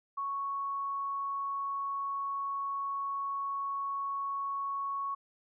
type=tone; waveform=sine; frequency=1108.7 Hz; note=C#6; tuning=in tune; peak=-32 dBFS; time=0.17-5.15 s; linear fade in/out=10 ms; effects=none